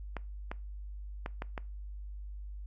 clicks, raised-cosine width 0.5 ms, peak -22 dBFS, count 5, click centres 0.167 / 0.515 / 1.261 / 1.421 / 1.578 s, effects noise-tail reverb RT60 0.3 s tail -22 dB re dry + added 50 Hz sine -40 dBFS peak until 2.66 s

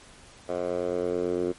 10% pulse tone with band-pass filter sweep, 89 Hz, F2, 33 cents sharp, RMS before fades -28 dBFS, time 0.48-1.53 s, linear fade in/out 20 ms, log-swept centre 620 to 370 Hz, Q 2.7, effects pink hiss -51 dBFS RMS until 1.58 s + MP3 48 kbps

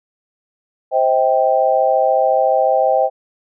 sine chord, C minor, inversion none, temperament equal with one note detuned, 523.3 / 637.5 / 784 Hz, C5 / Eb5 / G5, 0 / +42 / 0 cents, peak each -16 dBFS, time 0.91-3.1 s, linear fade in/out 50 ms, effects none

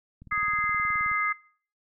click train, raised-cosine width 5 ms, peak -34 dBFS, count 18, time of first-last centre 0.22-1.115 s, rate 19 Hz
harmonic tone, 415.3 Hz, G#4, in tune, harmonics 3 / 4 / 5, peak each -27 / -33 / -28 dBFS, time 0.31-1.33 s, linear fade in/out 10 ms
effects noise-tail reverb RT60 0.5 s tail -23 dB re dry

